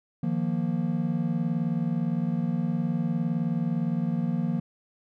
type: chord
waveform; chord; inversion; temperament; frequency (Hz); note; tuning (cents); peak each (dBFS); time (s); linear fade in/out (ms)
triangle; Eb suspended second; none; just; 155.56 / 175.01 / 233.3; Eb3 / F3 / Bb3; 0 / +4 / +2; -28 / -26 / -27; 0.23-4.6; 5
effects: none